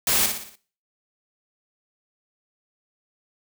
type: noise with echo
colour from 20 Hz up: white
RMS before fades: -21 dBFS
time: 0.07-0.26 s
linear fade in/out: 2 ms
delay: 59 ms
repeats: 5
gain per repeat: -6 dB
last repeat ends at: 0.555 s
effects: noise-tail reverb RT60 0.4 s tail -17 dB re dry